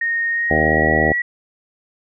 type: tone with pitch glide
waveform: sine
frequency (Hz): 1853 to 1932.8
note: A#6 to B6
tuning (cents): -11 to -38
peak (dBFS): -17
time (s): 0.01-1.22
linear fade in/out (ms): 5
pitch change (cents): +73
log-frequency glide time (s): 0.31-0.92
type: harmonic tone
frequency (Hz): 77.78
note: D#2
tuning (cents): 0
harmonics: 1 / 2 / 3 / 4 / 5 / 6 / 7 / 8 / 9 / 10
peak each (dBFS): -24 / -24 / -24 / -24 / -24 / -24 / -24 / -24 / -24 / -24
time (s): 0.5-1.13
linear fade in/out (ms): 10
effects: none